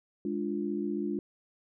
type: chord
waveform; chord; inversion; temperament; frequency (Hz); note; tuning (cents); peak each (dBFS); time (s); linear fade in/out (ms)
sine; D diminished; second; equal; 207.7 / 293.7 / 349.2; Ab3 / D4 / F4; 0 / 0 / 0; -34; 0.25-1.19; 2
effects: none